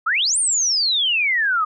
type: exponential two-way sweep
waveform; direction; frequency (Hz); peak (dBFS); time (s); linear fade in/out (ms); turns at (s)
sine; up then down; 1213 to 9280 to 1213; -16; 0.06-1.65; 10; 0.38
effects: none